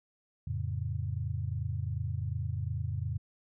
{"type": "chord", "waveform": "sine", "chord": "F augmented", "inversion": "none", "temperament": "equal", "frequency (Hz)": [87.31, 110, 138.59], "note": ["F2", "A2", "C#3"], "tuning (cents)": [0, 0, 0], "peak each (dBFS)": [-35, -35, -37], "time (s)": [0.47, 3.18], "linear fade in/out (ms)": 5, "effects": []}